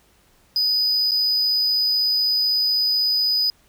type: tone with dropouts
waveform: triangle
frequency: 4978 Hz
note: D#8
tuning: in tune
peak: -16 dBFS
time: 0.56-3.5 s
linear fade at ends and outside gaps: 1 ms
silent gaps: 1.11-1.117 s
effects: pink hiss -58 dBFS RMS until 3.68 s